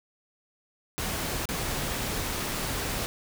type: noise with dropouts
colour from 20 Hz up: pink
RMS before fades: -31 dBFS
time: 0.98-3.06 s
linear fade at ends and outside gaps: 0 ms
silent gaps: 1.455-1.489 s
effects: none